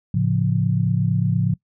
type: chord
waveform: sine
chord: A augmented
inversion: none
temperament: equal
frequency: 110 / 138.59 / 174.61 Hz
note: A2 / C#3 / E#3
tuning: 0 / 0 / 0 cents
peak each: -21 dBFS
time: 0.14-1.54 s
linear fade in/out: 5 ms
effects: noise-tail reverb RT60 0.1 s tail -22 dB re dry